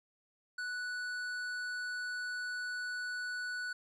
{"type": "tone with hard clipping", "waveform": "triangle", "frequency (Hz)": 1480, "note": "F#6", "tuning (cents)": 0, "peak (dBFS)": -38, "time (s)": [0.58, 3.73], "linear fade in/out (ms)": 5, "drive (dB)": 13, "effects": []}